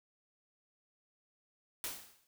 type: noise with exponential decay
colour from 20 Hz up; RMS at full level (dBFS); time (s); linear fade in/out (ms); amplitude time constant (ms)
white; -37; 1.84-2.27; 1; 93
effects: none